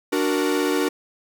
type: chord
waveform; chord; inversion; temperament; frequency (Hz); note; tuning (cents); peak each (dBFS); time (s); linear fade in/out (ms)
45% pulse; D augmented; none; equal; 293.7 / 370 / 466.2; D4 / F#4 / A#4; 0 / 0 / 0; -23 / -24 / -25; 0.12-0.89; 10
effects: none